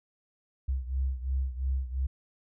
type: beating tone pair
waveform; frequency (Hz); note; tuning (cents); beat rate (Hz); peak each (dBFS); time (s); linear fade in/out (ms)
sine; 65 / 67.9; C2 / C#2; -11 / -35; 2.9; -29 / -33; 0.68-2.07; 10
effects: none